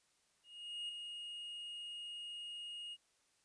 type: tone with ADSR envelope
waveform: triangle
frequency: 2864 Hz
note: F7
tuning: 43 cents sharp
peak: -38 dBFS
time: 0.43-2.97 s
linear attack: 460 ms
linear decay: 4 ms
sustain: -5 dB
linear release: 42 ms
effects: white hiss -75 dBFS RMS until 3.44 s + resampled to 22050 Hz